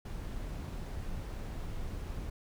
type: noise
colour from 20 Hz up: brown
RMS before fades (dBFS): -39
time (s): 0.05-2.3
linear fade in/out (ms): 5
effects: none